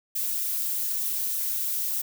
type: noise with flanger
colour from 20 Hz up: violet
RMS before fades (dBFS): -28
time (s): 0.15-2.02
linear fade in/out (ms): 10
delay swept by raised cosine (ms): 0.41 to 6.11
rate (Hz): 3.3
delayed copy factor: -0.55
effects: none